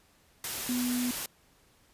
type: tone in noise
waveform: sine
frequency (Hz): 246.9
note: B3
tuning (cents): 0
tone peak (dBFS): -28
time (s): 0.69-1.11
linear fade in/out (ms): 2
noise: white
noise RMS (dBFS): -35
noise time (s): 0.44-1.26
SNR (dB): +4
effects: pink hiss -64 dBFS RMS until 1.93 s + resampled to 32000 Hz